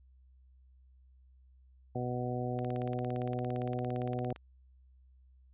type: harmonic tone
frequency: 123.8 Hz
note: B2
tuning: 5 cents sharp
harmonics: 1 / 2 / 3 / 4 / 5 / 6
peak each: -36 / -39 / -41 / -41 / -43 / -41 dBFS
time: 1.95-4.33 s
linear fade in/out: 5 ms
type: click train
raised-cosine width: 0.3 ms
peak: -31 dBFS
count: 32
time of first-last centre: 2.59-4.361 s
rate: 17.5 Hz
effects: added 64 Hz sine -58 dBFS peak until 5.53 s + resampled to 8000 Hz